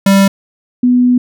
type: tone pair in turn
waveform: square / sine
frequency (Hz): 196 / 247.5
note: G3 / B3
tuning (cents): 0 / +4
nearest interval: major third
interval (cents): 404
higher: second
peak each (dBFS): -6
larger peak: neither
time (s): 0.06-0.28 / 0.83-1.18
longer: second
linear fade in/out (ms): 5
effects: none